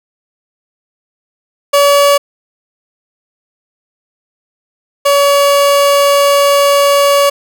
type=tone pair in turn; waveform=30% pulse; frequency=569 / 566.1 Hz; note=C#5 / C#5; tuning=+45 / +36 cents; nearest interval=unison; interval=9 cents; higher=first; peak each=-3 / -4 dBFS; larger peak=first; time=1.73-2.18 / 5.05-7.3 s; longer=second; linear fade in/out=10 ms; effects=none